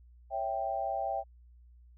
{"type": "chord", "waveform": "sine", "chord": "C# diminished", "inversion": "none", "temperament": "equal", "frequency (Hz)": [554.4, 659.3, 784], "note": ["C#5", "E5", "G5"], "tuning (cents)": [0, 0, 0], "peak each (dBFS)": [-39, -35, -33], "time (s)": [0.3, 1.24], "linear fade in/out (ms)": 50, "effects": ["added 60 Hz sine -54 dBFS peak until 1.97 s"]}